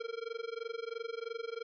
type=tone with amplitude modulation; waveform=square; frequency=459.8 Hz; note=A#4; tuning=24 cents flat; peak=-35 dBFS; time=0-1.63 s; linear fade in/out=10 ms; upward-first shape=sine; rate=23 Hz; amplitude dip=95%; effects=resampled to 11025 Hz